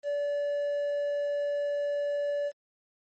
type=tone with quantisation; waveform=triangle; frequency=577 Hz; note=D5; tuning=31 cents flat; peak=-25 dBFS; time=0.03-2.52 s; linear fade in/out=50 ms; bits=9; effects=MP3 32 kbps